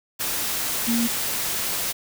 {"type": "tone in noise", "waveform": "sine", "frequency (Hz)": 233.1, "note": "A#3", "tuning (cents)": 0, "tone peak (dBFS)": -20, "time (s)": [0.87, 1.08], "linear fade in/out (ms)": 20, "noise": "white", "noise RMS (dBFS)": -26, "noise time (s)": [0.19, 1.93], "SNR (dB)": 3, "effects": []}